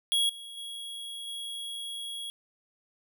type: tone with level steps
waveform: square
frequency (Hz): 3319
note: G#7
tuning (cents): -2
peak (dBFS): -24 / -42 / -38 / -36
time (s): 0.12-2.3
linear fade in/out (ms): 0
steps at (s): 0.29 / 0.57 / 1.27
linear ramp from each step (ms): 5
effects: none